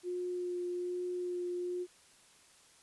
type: tone with vibrato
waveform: sine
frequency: 356.9 Hz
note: F4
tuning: 38 cents sharp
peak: -34 dBFS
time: 0.03-1.87 s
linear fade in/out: 50 ms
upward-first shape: sine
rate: 1.2 Hz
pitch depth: 11 cents each way
effects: white hiss -62 dBFS RMS until 2.82 s + resampled to 24000 Hz